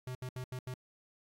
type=tone bursts at uneven times; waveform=square; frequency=127.1 Hz; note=C3; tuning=50 cents flat; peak=-39 dBFS; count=5; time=0.07-0.15 / 0.22-0.29 / 0.36-0.44 / 0.52-0.59 / 0.67-0.74 s; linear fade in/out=2 ms; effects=AAC 48 kbps